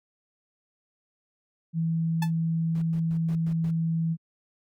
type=tone; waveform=sine; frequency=163.9 Hz; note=E3; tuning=10 cents flat; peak=-23 dBFS; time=1.73-4.17 s; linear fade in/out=50 ms
type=tone with exponential decay; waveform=sawtooth; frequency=872 Hz; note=A5; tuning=16 cents flat; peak=-23 dBFS; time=2.22-2.31 s; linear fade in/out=5 ms; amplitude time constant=18 ms
type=noise bursts; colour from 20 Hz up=brown; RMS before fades=-40 dBFS; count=6; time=2.75-3.708 s; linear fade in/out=2 ms; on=68 ms; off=110 ms
effects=high-pass 80 Hz 12 dB/octave